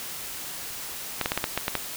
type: clicks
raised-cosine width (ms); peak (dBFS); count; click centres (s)
0.3; -8; 8; 1.213 / 1.259 / 1.319 / 1.376 / 1.441 / 1.576 / 1.681 / 1.753
effects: white hiss -36 dBFS RMS until 1.96 s